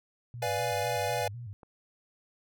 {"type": "tone with vibrato", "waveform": "sine", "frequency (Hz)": 110, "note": "A2", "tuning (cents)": 0, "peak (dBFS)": -38, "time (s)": [0.34, 1.53], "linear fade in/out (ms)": 0, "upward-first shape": "square", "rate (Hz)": 4, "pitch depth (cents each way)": 150}
{"type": "chord", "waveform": "square", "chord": "B diminished seventh", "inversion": "none", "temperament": "equal", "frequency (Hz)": [493.9, 587.3, 698.5, 830.6], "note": ["B4", "D5", "F5", "Ab5"], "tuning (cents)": [0, 0, 0, 0], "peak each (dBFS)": -35, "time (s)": [0.42, 1.28], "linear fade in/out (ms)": 5}
{"type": "click", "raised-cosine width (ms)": 1, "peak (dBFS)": -36, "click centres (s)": 1.632}
{"effects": []}